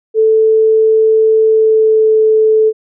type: tone with pitch glide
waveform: sine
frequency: 440 to 436.5 Hz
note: A4 to A4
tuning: 0 to -14 cents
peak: -6 dBFS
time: 0.14-2.73 s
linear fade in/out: 50 ms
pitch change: -14 cents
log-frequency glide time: 1.46-2.19 s
effects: none